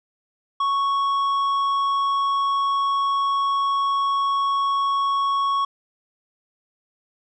sine tone with tanh clipping, 1108.7 Hz, C#6, in tune, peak -20 dBFS, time 0.6-5.65 s, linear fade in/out 5 ms, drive 7 dB, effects none

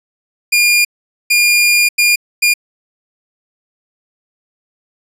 sawtooth tone bursts at uneven times, 2417 Hz, D7, 49 cents sharp, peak -5 dBFS, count 4, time 0.52-0.85 / 1.3-1.89 / 1.98-2.16 / 2.42-2.54 s, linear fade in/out 10 ms, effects resampled to 32000 Hz

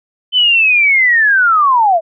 sine linear sweep, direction down, 3064 to 622.3 Hz, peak -7 dBFS, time 0.32-2.01 s, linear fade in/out 50 ms, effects none

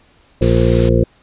harmonic tone, 58.27 Hz, A#1, in tune, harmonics 1 / 2 / 3 / 4 / 6 / 7 / 8 / 9, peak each -16 / -15 / -19 / -20 / -18 / -26 / -19 / -19 dBFS, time 0.41-1.04 s, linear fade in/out 5 ms
white noise, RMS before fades -26 dBFS, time 0.42-0.89 s, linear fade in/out 0 ms
effects pink hiss -52 dBFS RMS until 1.22 s + resampled to 8000 Hz

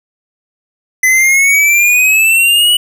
square exponential sweep, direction up, 2013 to 2960 Hz, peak -7 dBFS, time 1.03-2.77 s, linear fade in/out 5 ms, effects none

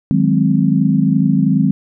sine chord, Ab dominant seventh, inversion second, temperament equal, 155.56 / 185 / 207.7 / 261.6 Hz, Eb3 / Gb3 / Ab3 / C4, 0 / 0 / 0 / 0 cents, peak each -16 dBFS, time 0.11-1.71 s, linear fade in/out 0 ms, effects none

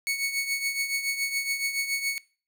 sawtooth tone with tremolo, 2217 Hz, C#7, in tune, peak -20 dBFS, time 0.07-2.18 s, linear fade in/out 0 ms, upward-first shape triangle, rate 7.1 Hz, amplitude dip 70%, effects noise-tail reverb RT60 0.4 s tail -22 dB re dry

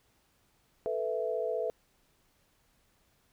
sine chord, A suspended second, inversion none, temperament just, 440 / 495 / 660 Hz, A4 / B4 / E5, 0 / +4 / +2 cents, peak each -34 dBFS, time 0.86-1.7 s, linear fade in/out 0 ms, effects pink hiss -70 dBFS RMS until 3.32 s

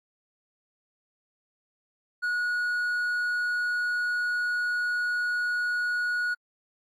sine tone with hard clipping, 1456 Hz, F#6, 28 cents flat, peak -26 dBFS, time 2.22-6.35 s, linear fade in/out 20 ms, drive 3 dB, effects AAC 64 kbps

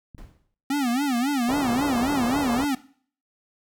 click, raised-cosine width 5 ms, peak -30 dBFS, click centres 0.148 s
brown noise with exponential decay, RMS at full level -38 dBFS, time 0.18-0.54 s, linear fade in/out 0 ms, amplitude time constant 77 ms
square tone with vibrato, 261.6 Hz, C4, in tune, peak -22 dBFS, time 0.7-2.75 s, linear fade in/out 5 ms, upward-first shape sine, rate 3.7 Hz, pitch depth 190 cents each way
white low-pass noise, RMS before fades -30 dBFS, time 1.48-2.65 s, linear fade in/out 10 ms, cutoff 1100 Hz, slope 24 dB/octave
effects noise-tail reverb RT60 0.5 s tail -18 dB re dry

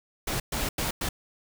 pink noise bursts at uneven times, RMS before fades -29 dBFS, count 4, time 0.27-0.4 / 0.52-0.69 / 0.78-0.91 / 1.01-1.09 s, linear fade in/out 5 ms, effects none

